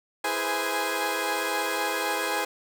15% pulse tone cluster, 329 / 415.9 / 486.5 / 517 / 828 Hz, E4 / G#4 / B4 / C5 / G#5, -3 / +2 / -26 / -21 / -5 cents, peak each -28 / -26 / -30 / -25 / -24 dBFS, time 0.24-2.45 s, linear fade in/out 5 ms, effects none

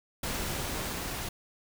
pink noise with level ramp, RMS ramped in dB -33 to -36 dBFS, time 0.23-1.29 s, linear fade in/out 5 ms, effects none

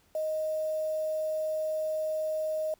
sine tone with quantisation, 624 Hz, D#5, 5 cents sharp, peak -28 dBFS, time 0.15-2.74 s, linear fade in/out 2 ms, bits 8, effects pink hiss -66 dBFS RMS until 2.79 s

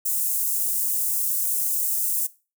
white high-pass noise, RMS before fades -24 dBFS, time 0.05-2.27 s, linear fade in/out 10 ms, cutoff 7900 Hz, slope 24 dB/octave, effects noise-tail reverb RT60 0.3 s tail -18 dB re dry

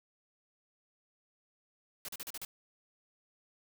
white noise bursts, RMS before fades -42 dBFS, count 6, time 2.05-2.45 s, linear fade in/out 2 ms, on 35 ms, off 38 ms, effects none

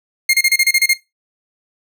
sawtooth tone bursts, 2130 Hz, C7, 30 cents sharp, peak -6 dBFS, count 9, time 0.29-0.935 s, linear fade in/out 5 ms, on 45 ms, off 30 ms, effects noise-tail reverb RT60 0.2 s tail -19 dB re dry

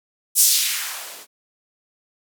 violet noise with band-pass filter sweep, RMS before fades -20 dBFS, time 0.35-1.27 s, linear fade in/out 50 ms, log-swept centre 8600 to 250 Hz, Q 1.3, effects none

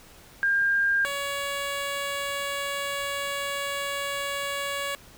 sine / 10% pulse tone pair in turn, 1604 / 562.5 Hz, G6 / C#5, +39 / +25 cents, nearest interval octave + tritone, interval 1814 cents, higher first, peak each -20 dBFS, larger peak neither, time 0.43-1.05 / 1.05-4.95 s, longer second, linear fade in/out 0 ms, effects pink hiss -51 dBFS RMS until 5.17 s

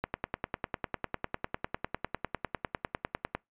click train, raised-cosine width 0.5 ms, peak -15 dBFS, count 34, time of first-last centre 0.04-3.35 s, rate 9.97 Hz, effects noise-tail reverb RT60 0.2 s tail -26 dB re dry + resampled to 8000 Hz

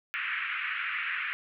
white band-pass noise, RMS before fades -33 dBFS, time 0.14-1.33 s, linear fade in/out 0 ms, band 1300 to 2600 Hz, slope 48 dB/octave, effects none

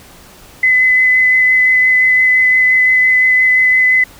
sine tone with vibrato, 2021 Hz, B6, 39 cents sharp, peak -7 dBFS, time 0.63-4.04 s, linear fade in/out 5 ms, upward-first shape sine, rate 5.8 Hz, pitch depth 11 cents each way, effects pink hiss -40 dBFS RMS until 4.19 s

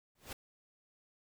pink noise with exponential growth, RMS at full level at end -39 dBFS, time 0.15-0.33 s, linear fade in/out 5 ms, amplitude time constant 37 ms, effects none

